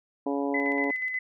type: harmonic tone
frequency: 140.6 Hz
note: C#3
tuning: 25 cents sharp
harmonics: 2 / 3 / 4 / 5 / 6 / 7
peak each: -28 / -32 / -34 / -36 / -38 / -39 dBFS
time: 0.26-0.91 s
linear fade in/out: 5 ms
type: tone with tremolo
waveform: sine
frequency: 2021 Hz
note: B6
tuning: 39 cents sharp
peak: -26 dBFS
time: 0.54-1.19 s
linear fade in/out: 5 ms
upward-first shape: square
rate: 8.3 Hz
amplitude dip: 40%
effects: none